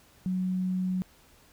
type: tone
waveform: sine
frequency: 184.7 Hz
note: F#3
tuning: 3 cents flat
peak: -26 dBFS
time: 0.26-1.02 s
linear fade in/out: 0 ms
effects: pink hiss -59 dBFS RMS until 1.52 s